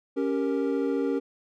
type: chord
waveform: triangle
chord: G diminished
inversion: second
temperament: equal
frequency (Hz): 277.2 / 392 / 466.2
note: Db4 / G4 / Bb4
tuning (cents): 0 / 0 / 0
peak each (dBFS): -25 / -28 / -27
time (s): 0.16-1.2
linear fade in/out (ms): 20
effects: none